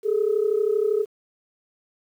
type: tone pair together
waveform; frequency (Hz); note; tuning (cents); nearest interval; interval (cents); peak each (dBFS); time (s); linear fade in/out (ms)
sine; 408.1 / 440.8; G#4 / A4; -30 / +3; minor second; 133; -21; 0.03-1.06; 50
effects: tanh soft clip ceiling -12 dBFS + 9-bit